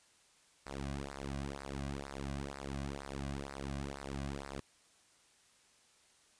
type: tone with flanger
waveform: sawtooth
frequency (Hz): 69.3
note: C#2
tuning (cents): 0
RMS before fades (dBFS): -42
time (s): 0.66-4.6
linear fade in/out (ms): 0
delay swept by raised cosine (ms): 0.3 to 2.3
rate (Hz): 2.1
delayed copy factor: -0.9
effects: white hiss -67 dBFS RMS until 6.39 s + resampled to 22050 Hz